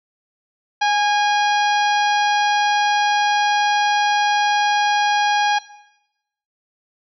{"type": "harmonic tone with a mistuned harmonic", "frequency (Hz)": 819, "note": "G#5", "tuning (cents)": -24, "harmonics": [1, 2, 3, 4, 5, 6, 7], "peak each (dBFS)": [-16, -22, -26, -28, -30, -32, -33], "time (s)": [0.81, 5.59], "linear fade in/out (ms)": 10, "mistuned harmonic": 1, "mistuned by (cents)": 22, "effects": ["noise-tail reverb RT60 0.9 s tail -17 dB re dry"]}